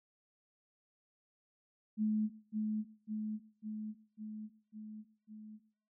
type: tone with echo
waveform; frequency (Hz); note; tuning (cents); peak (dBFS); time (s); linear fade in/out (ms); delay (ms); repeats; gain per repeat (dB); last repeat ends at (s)
sine; 214.8; A3; -41; -29; 1.97-2.3; 50; 550; 6; -3; 5.6
effects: noise-tail reverb RT60 0.6 s tail -19 dB re dry